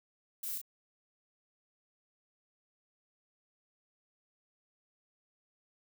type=noise with echo; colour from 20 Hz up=violet; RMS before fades=-39 dBFS; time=0.43-0.58 s; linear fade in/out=5 ms; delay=35 ms; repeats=1; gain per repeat=-4 dB; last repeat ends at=0.615 s; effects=none